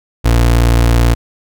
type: tone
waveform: 30% pulse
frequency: 58.27 Hz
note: A#1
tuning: in tune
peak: -5 dBFS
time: 0.24-1.15 s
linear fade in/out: 20 ms
effects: none